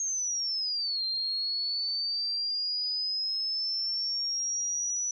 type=linear two-way sweep; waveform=sine; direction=down then up; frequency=6500 to 4149 to 5930 Hz; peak=-28 dBFS; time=0-5.11 s; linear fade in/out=2 ms; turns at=1.04 s; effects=none